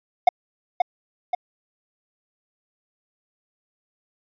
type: tone with echo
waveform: triangle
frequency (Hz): 721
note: F#5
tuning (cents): -45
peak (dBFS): -7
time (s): 0.27-0.29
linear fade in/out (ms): 5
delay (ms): 530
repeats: 2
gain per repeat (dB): -5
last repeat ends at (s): 1.35
effects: resampled to 11025 Hz